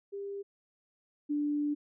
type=tone pair in turn; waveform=sine; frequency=399.3 / 293.6 Hz; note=G4 / D4; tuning=+32 / 0 cents; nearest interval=perfect fourth; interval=532 cents; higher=first; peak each=-36 / -28 dBFS; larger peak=second; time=0.12-0.43 / 1.29-1.75 s; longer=second; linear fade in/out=20 ms; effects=none